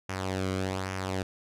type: tone with flanger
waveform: sawtooth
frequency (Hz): 94.4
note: F#2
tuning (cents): +35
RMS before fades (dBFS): -32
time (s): 0.09-1.23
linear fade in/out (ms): 5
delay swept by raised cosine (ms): 0.24 to 1.15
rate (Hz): 1.2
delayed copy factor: -0.6
effects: low-pass 9000 Hz 12 dB/octave